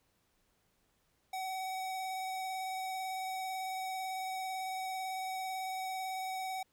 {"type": "tone with vibrato", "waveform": "square", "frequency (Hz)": 755, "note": "F#5", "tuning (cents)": 35, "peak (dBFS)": -37, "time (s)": [1.33, 6.63], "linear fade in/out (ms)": 5, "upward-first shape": "sine", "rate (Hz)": 18, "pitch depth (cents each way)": 14, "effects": ["pink hiss -75 dBFS RMS until 6.72 s"]}